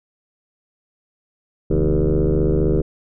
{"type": "tone with frequency modulation", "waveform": "sine", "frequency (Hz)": 162.5, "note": "E3", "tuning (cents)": -24, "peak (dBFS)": -13, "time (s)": [1.7, 2.82], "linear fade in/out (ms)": 10, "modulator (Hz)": 75.3, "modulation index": 4.1, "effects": ["tanh soft clip ceiling -10 dBFS"]}